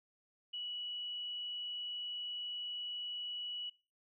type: tone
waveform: sine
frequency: 2938 Hz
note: F#7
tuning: 13 cents flat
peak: -39 dBFS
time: 0.53-3.7 s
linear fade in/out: 10 ms
effects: noise-tail reverb RT60 0.4 s tail -23 dB re dry